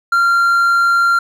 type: tone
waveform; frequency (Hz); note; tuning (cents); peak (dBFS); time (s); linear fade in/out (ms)
triangle; 1383; F6; -17; -8; 0.12-1.19; 5
effects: none